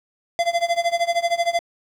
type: tone with tremolo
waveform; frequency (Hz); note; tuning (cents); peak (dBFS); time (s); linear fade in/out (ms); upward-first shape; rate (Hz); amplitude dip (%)
square; 685; F5; -34; -16; 0.39-1.59; 0; sine; 13; 90
effects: low-pass 7000 Hz 12 dB/octave + 8-bit